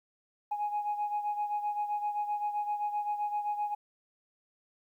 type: beating tone pair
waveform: sine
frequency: 830.6 / 838.3 Hz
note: G#5 / G#5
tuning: 0 / +16 cents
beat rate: 7.7 Hz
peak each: -30 / -36 dBFS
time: 0.51-3.75 s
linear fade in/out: 10 ms
effects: tanh soft clip ceiling -25 dBFS + 11-bit